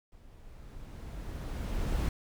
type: noise with level ramp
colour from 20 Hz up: brown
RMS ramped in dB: -55 to -28 dBFS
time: 0.12-2.09 s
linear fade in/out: 2 ms
effects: none